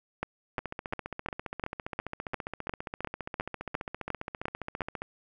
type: two click trains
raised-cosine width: 0.5 ms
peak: -15 / -20 dBFS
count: 14 / 67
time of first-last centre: 0.23-4.807 / 0.59-5.02 s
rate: 2.84 / 14.9 Hz
effects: none